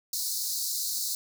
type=high-pass noise; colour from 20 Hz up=pink; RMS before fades=-31 dBFS; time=0.13-1.15 s; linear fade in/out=2 ms; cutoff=4000 Hz; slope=96 dB/octave; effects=none